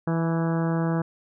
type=harmonic tone with a mistuned harmonic; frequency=164.81 Hz; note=E3; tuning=in tune; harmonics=1 / 2 / 3 / 4 / 5 / 6 / 7 / 8 / 9 / 10; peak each=-23 / -29 / -33 / -35 / -37 / -39 / -40 / -41 / -42 / -43 dBFS; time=0.07-1.02 s; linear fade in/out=5 ms; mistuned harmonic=5; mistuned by=+26 cents; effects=none